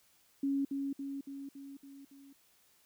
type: tone with echo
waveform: sine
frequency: 276.6 Hz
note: C#4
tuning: 4 cents flat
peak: -29 dBFS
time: 0.43-0.65 s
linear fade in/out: 5 ms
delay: 280 ms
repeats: 6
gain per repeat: -4 dB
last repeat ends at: 2.33 s
effects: white hiss -68 dBFS RMS until 2.85 s